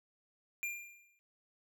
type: tone with exponential decay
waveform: square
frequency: 2395 Hz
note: D7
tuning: 33 cents sharp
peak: -34 dBFS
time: 0.63-1.19 s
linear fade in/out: 0 ms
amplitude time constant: 120 ms
effects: none